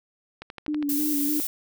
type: click train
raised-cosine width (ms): 0.3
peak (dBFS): -21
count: 6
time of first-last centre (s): 0.42-0.827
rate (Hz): 12.3
type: tone with vibrato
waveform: sine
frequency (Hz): 293.7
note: D4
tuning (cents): 0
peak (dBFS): -24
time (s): 0.68-1.4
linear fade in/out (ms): 0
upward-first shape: square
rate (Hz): 3.3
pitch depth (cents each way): 39
type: noise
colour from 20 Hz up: violet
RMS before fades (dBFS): -28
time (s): 0.89-1.47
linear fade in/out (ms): 2
effects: none